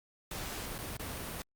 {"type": "noise with dropouts", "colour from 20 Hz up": "pink", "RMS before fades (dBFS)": -40, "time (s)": [0.31, 1.42], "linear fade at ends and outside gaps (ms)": 2, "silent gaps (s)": [[0.782, 0.787], [0.969, 0.995]], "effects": ["Opus 48 kbps"]}